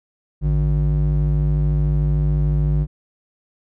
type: ring-modulated tone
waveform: triangle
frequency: 102.4 Hz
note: G#2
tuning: 24 cents flat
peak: -10 dBFS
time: 0.41-2.87 s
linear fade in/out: 50 ms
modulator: 46.8 Hz
effects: none